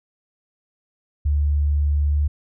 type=tone with pitch glide; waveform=sine; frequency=73 to 73.55 Hz; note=D2 to D2; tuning=-10 to +3 cents; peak=-16 dBFS; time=1.25-2.28 s; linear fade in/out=10 ms; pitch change=+13 cents; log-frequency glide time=2.1-2.16 s; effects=none

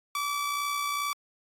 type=tone with amplitude modulation; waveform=sawtooth; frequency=1153 Hz; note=D6; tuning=32 cents flat; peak=-23 dBFS; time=0.15-1.13 s; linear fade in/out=2 ms; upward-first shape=sine; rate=62.4 Hz; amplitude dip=35%; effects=AAC 64 kbps

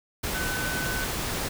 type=tone in noise; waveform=sine; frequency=1510 Hz; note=F#6; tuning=35 cents sharp; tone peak=-31 dBFS; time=0.34-1.05 s; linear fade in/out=10 ms; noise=pink; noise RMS=-30 dBFS; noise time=0.23-1.49 s; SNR=-4 dB; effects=none

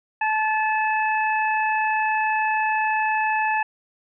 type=harmonic tone; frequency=867 Hz; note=A5; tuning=26 cents flat; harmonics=1 / 2 / 3; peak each=-21 / -25 / -28 dBFS; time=0.21-3.63 s; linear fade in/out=5 ms; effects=none

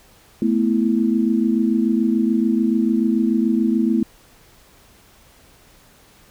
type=chord; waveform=sine; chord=A suspended second; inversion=none; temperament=equal; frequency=220 / 246.9 / 329.6 Hz; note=A3 / B3 / E4; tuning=0 / 0 / 0 cents; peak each=-18 / -20 / -21 dBFS; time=0.42-4.03 s; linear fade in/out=2 ms; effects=pink hiss -51 dBFS RMS until 6.3 s

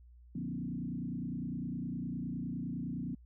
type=tone with frequency modulation; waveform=sine; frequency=207.7 Hz; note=G#3; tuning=in tune; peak=-35 dBFS; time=0.35-3.15 s; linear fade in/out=5 ms; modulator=29.8 Hz; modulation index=2.3; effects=added 60 Hz sine -54 dBFS peak until 3.25 s

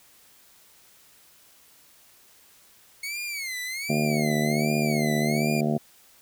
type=tone with vibrato; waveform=sawtooth; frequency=2189 Hz; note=C#7; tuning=22 cents flat; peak=-27 dBFS; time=3.03-5.61 s; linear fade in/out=5 ms; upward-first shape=sine; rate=1.3 Hz; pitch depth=170 cents each way
type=harmonic tone; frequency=75.2 Hz; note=D2; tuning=42 cents sharp; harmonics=2 / 3 / 4 / 5 / 6 / 7 / 8 / 9 / 10; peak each=-27 / -25 / -36 / -31 / -37 / -38 / -36 / -31 / -41 dBFS; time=3.89-5.78 s; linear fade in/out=10 ms
effects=white hiss -56 dBFS RMS until 6.21 s

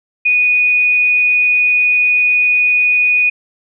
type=tone; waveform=sine; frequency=2473 Hz; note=D#7; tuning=11 cents flat; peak=-9 dBFS; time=0.25-3.3 s; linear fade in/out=10 ms; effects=none

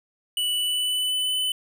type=tone with pitch glide; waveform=square; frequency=2960 to 3012 Hz; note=F#7 to F#7; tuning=0 to +30 cents; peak=-23 dBFS; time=0.37-1.52 s; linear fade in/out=2 ms; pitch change=+30 cents; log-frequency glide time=0.49-1.34 s; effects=none

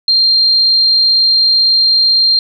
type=tone; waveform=sine; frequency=4186 Hz; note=C8; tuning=in tune; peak=-7 dBFS; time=0.08-2.39 s; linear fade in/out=2 ms; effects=none

